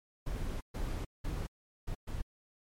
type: noise bursts at uneven times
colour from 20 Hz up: brown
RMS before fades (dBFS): -36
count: 5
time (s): 0.26-0.61 / 0.74-1.05 / 1.24-1.47 / 1.87-1.95 / 2.07-2.22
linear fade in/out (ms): 10
effects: MP3 64 kbps